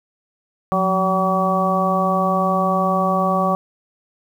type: harmonic tone with a mistuned harmonic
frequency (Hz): 189.8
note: F#3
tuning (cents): +44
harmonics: 1 / 2 / 3 / 4 / 5 / 6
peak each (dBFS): -21 / -28 / -22 / -22 / -32 / -20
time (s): 0.72-3.55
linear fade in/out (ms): 0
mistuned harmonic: 1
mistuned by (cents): -79
effects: 8-bit